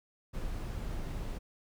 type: noise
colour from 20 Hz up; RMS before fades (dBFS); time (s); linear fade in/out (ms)
brown; -37; 0.33-1.39; 20
effects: none